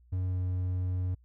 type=tone with pitch glide; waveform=triangle; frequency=92 to 91.26 Hz; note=F#2 to F#2; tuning=-9 to -23 cents; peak=-26 dBFS; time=0.12-1.15 s; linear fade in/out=10 ms; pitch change=-14 cents; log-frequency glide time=0.27-0.38 s; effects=added 60 Hz sine -57 dBFS peak until 1.24 s